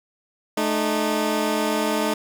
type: tone pair together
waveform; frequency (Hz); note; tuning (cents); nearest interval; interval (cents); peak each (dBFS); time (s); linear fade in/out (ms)
15% pulse; 216.8 / 304.9; A3 / D#4; -25 / -35; tritone; 590; -17; 0.57-2.14; 5
effects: none